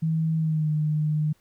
sine tone with pitch glide, 160.5 to 152.55 Hz, E3 to D#3, -46 to -34 cents, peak -21 dBFS, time 0.02-1.33 s, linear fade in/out 10 ms, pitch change -88 cents, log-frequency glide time 0.37-0.71 s, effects pink hiss -65 dBFS RMS until 1.4 s

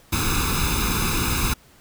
pink noise with comb filter, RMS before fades -22 dBFS, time 0.12-1.54 s, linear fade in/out 10 ms, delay 0.79 ms, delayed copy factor +0.9, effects pink hiss -53 dBFS RMS until 1.8 s

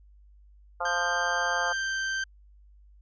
harmonic tone, 174.61 Hz, F3, in tune, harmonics 3 / 4 / 5 / 6 / 7 / 8, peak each -35 / -33 / -33 / -37 / -34 / -36 dBFS, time 0.8-1.73 s, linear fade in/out 10 ms
40% pulse tone with pitch glide, 1575 to 1562.3 Hz, G6 to G6, +8 to -6 cents, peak -27 dBFS, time 0.85-2.24 s, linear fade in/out 5 ms, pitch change -14 cents, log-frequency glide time 1.64-1.99 s
effects added 50 Hz sine -52 dBFS peak until 3.01 s + resampled to 16000 Hz

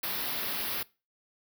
white band-stop noise, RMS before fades -33 dBFS, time 0.03-0.83 s, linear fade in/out 5 ms, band 5100 to 11000 Hz, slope 48 dB/octave, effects noise-tail reverb RT60 0.3 s tail -22 dB re dry + high-pass 100 Hz 12 dB/octave

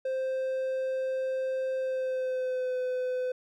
triangle tone with pitch glide, 523.3 to 506.1 Hz, C5 to B4, 0 to +42 cents, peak -26 dBFS, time 0.05-3.32 s, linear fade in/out 5 ms, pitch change -58 cents, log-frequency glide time 1.77-2.78 s, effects none

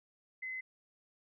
sine tone, 2042 Hz, C7, 43 cents flat, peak -38 dBFS, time 0.42-0.61 s, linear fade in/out 10 ms, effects none

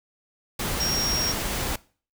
sine tone in noise, 5588 Hz, F8, in tune, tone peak -24 dBFS, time 0.8-1.32 s, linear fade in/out 5 ms, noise pink, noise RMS -28 dBFS, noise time 0.59-1.76 s, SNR +1 dB, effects noise-tail reverb RT60 0.4 s tail -21 dB re dry

